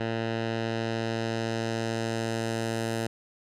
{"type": "tone with low-pass filter sweep", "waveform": "10% pulse", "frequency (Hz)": 113.6, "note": "A#2", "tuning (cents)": -44, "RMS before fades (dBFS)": -30, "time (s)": [0, 3.07], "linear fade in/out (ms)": 5, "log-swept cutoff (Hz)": [3100, 11000], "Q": 0.99, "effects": []}